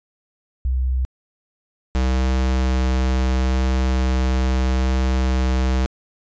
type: tone pair in turn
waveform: sine / square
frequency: 63.9 / 64.34 Hz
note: C2 / C2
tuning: -40 / -28 cents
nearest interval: unison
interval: 12 cents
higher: second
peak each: -17 dBFS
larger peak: neither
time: 0.65-1.05 / 1.95-5.86 s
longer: second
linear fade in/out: 0 ms
effects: resampled to 16000 Hz